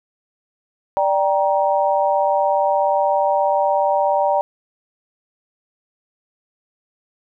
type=chord; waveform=sine; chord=G minor; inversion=second; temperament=just; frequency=588 / 784 / 940.8 Hz; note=D5 / G5 / Bb5; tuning=+2 / 0 / +16 cents; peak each=-18 / -19 / -20 dBFS; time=0.97-4.41 s; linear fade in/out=0 ms; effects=none